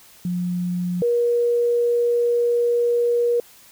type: tone pair in turn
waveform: sine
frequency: 177.9 / 476.7 Hz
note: F3 / A#4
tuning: +32 / +39 cents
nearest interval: octave + perfect fourth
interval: 1707 cents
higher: second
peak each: -21 / -16 dBFS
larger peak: second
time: 0.25-1.02 / 1.02-3.4 s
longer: second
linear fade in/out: 2 ms
effects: white hiss -49 dBFS RMS until 3.71 s